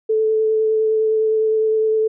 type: tone with vibrato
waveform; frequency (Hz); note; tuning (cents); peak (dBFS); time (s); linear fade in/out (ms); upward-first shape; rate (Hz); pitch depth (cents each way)
sine; 437.5; A4; -10; -14; 0.09-2.08; 10; sine; 9.8; 11
effects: none